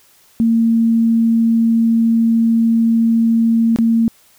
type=tone with dropouts; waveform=sine; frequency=228.4 Hz; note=A#3; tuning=35 cents flat; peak=-10 dBFS; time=0.4-4.08 s; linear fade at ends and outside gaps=0 ms; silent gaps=3.761-3.787 s; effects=white hiss -51 dBFS RMS until 4.38 s